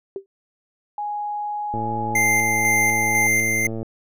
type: tone with exponential decay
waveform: sine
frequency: 390.9 Hz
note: G4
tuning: 5 cents flat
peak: -22 dBFS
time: 0.16-0.26 s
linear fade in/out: 1 ms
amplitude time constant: 20 ms
type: tone with pitch glide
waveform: sine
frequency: 830.6 to 839.8 Hz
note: G#5 to G#5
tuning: 0 to +19 cents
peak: -24 dBFS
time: 0.98-3.27 s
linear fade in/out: 2 ms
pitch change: +19 cents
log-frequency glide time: 1.24-2.43 s
type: click train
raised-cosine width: 2 ms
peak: -17 dBFS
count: 235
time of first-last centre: 1.74-3.829 s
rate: 112 Hz
type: tone with tremolo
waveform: square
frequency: 2091 Hz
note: C7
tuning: 2 cents flat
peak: -17 dBFS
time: 2.15-3.67 s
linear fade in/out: 5 ms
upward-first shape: square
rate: 2 Hz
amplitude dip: 30%
effects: none